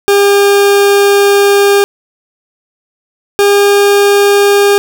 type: tone pair in turn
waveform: 40% pulse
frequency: 402.4 / 404.3 Hz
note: G4 / G#4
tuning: +45 / -46 cents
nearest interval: unison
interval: 9 cents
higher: second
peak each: -4 dBFS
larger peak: neither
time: 0.08-1.84 / 3.39-4.78 s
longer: first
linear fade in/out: 0 ms
effects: none